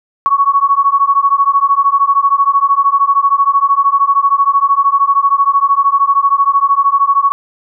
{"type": "beating tone pair", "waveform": "sine", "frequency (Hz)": [1108.7, 1121.7], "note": ["C#6", "C#6"], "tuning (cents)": [0, 20], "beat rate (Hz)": 13, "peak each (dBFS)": -11, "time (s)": [0.26, 7.32], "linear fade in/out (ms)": 0, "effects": []}